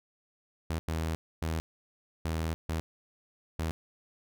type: tone bursts at uneven times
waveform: sawtooth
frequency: 80.6 Hz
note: E2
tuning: 38 cents flat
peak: -26 dBFS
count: 6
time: 0.7-0.79 / 0.88-1.15 / 1.42-1.6 / 2.25-2.54 / 2.69-2.8 / 3.59-3.71 s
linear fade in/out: 0 ms
effects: none